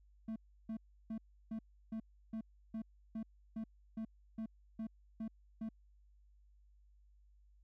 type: tone bursts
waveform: triangle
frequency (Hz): 221.8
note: A3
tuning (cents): +14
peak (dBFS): -37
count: 14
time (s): 0.28-5.69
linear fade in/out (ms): 5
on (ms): 80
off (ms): 330
effects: added 50 Hz sine -63 dBFS peak until 7.63 s